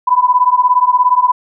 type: beating tone pair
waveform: sine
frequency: 987.8 / 1004.8 Hz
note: B5 / B5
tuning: 0 / +30 cents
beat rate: 17 Hz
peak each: -11 dBFS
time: 0.07-1.32 s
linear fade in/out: 10 ms
effects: none